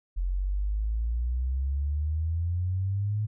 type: exponential sweep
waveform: sine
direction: up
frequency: 43.65 to 108.3 Hz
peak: -25 dBFS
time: 0.16-3.27 s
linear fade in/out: 20 ms
effects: none